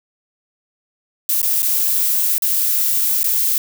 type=noise with dropouts; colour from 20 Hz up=violet; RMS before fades=-17 dBFS; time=1.29-3.58 s; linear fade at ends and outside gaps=1 ms; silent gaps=1.417-1.429 / 1.621-1.628 / 2.381-2.422 / 3.231-3.242 s; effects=none